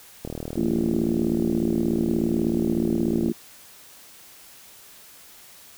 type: click train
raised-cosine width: 2 ms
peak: -18 dBFS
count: 120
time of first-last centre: 0.25-3.286 s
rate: 39.2 Hz
type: harmonic tone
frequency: 56.6 Hz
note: A1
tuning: 50 cents sharp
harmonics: 3 / 4 / 5 / 6 / 7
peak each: -30 / -24 / -30 / -25 / -33 dBFS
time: 0.56-3.33 s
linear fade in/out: 20 ms
effects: white hiss -48 dBFS RMS until 5.77 s